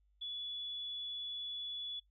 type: tone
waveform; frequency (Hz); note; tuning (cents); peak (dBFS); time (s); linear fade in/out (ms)
sine; 3421; A7; -49; -40; 0.21-2; 10
effects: noise-tail reverb RT60 0.1 s tail -17 dB re dry + added 50 Hz sine -69 dBFS peak until 2.1 s